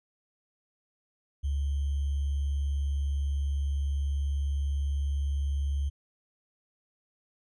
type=tone with sample-and-hold; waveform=sine; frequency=70.1 Hz; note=C#2; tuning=20 cents sharp; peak=-26 dBFS; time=1.43-5.9 s; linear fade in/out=20 ms; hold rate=3150 Hz; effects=resampled to 22050 Hz